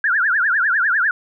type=tone with vibrato; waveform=sine; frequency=1568 Hz; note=G6; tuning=in tune; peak=-14 dBFS; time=0.04-1.11 s; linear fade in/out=2 ms; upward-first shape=triangle; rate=10 Hz; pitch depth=270 cents each way; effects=none